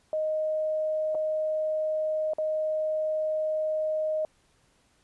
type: tone with dropouts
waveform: sine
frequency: 622 Hz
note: D#5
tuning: 1 cent flat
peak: -25 dBFS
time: 0.13-4.25 s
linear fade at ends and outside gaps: 1 ms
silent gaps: 1.147-1.151 / 2.335-2.384 s
effects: pink hiss -66 dBFS RMS until 5.03 s + resampled to 24000 Hz

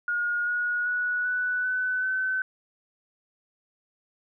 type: tone with pitch steps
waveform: sine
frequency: 1433 / 1450.5 / 1468.2 / 1486.1 / 1504.2 / 1522.6 Hz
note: F6 / F#6 / F#6 / F#6 / F#6 / F#6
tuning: +44 / -35 / -14 / +7 / +28 / +49 cents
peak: -24 dBFS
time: 0.08-2.42 s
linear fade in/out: 2 ms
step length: 390 ms
effects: none

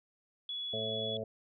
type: tone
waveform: sine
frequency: 3390 Hz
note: G#7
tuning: 35 cents sharp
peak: -36 dBFS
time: 0.49-1.17 s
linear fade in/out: 2 ms
type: harmonic tone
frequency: 110 Hz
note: A2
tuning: in tune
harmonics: 1 / 2 / 4 / 5 / 6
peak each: -44 / -44 / -40 / -41 / -41 dBFS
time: 0.73-1.24 s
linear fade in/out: 5 ms
effects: none

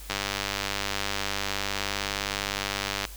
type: click train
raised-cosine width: 0.2 ms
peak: -10 dBFS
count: 295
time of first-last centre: 0.1-3.052 s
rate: 99.6 Hz
effects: added 50 Hz sine -41 dBFS peak until 3.16 s + white hiss -46 dBFS RMS until 3.16 s

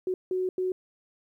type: tone bursts at uneven times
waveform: sine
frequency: 370 Hz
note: F#4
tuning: in tune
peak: -25 dBFS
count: 3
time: 0.07-0.14 / 0.31-0.49 / 0.58-0.72 s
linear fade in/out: 2 ms
effects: 11-bit

